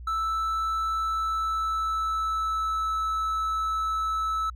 triangle tone with pitch glide, 1318.5 to 1307.1 Hz, E6 to E6, 0 to -15 cents, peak -23 dBFS, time 0.07-4.5 s, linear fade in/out 5 ms, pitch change -15 cents, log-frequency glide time 0.92-2.95 s, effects added 60 Hz sine -38 dBFS peak until 4.55 s

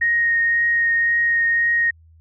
sine tone with vibrato, 1864.7 Hz, A#6, in tune, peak -15 dBFS, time 0.01-1.91 s, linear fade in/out 10 ms, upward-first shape triangle, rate 1.9 Hz, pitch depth 11 cents each way, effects added 81 Hz sine -47 dBFS peak until 2.2 s

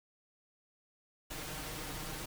pink noise with comb filter, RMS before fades -42 dBFS, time 1.3-2.26 s, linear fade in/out 10 ms, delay 6.5 ms, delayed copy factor +0.6, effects none

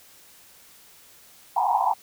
white band-pass noise, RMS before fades -22 dBFS, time 1.56-1.94 s, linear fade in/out 10 ms, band 740 to 980 Hz, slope 96 dB/octave, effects white hiss -52 dBFS RMS until 2.02 s

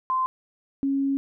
sine tone pair in turn, 1037 / 274.7 Hz, C6 / C#4, -16 / -16 cents, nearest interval octave + major seventh, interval 2300 cents, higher first, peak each -21 dBFS, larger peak neither, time 0.1-0.26 / 0.83-1.17 s, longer second, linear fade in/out 0 ms, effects none

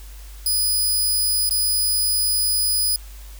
10% pulse tone with dropouts, 4975 Hz, D#8, 1 cent flat, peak -11 dBFS, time 0.46-2.96 s, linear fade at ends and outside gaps 2 ms, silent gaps 1.493-1.508 s, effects added 50 Hz sine -36 dBFS peak until 3.39 s + white hiss -47 dBFS RMS until 3.39 s

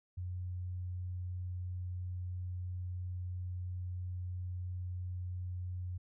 sine tone, 90.3 Hz, F#2, 42 cents flat, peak -37 dBFS, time 0.17-5.98 s, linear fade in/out 10 ms, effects none

